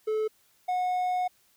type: tone pair in turn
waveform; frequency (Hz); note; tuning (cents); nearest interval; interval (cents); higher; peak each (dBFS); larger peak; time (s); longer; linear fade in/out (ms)
triangle; 433.3 / 728.7; A4 / F#5; -27 / -27; major sixth; 900; second; -23; neither; 0.07-0.28 / 0.68-1.28; second; 10
effects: white hiss -65 dBFS RMS until 1.56 s